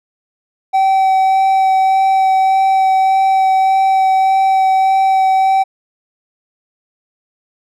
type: tone with vibrato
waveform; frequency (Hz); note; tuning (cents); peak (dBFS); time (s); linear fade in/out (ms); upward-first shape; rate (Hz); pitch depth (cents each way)
triangle; 767; G5; -38; -7; 0.73-5.64; 20; sine; 1.7; 9
effects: none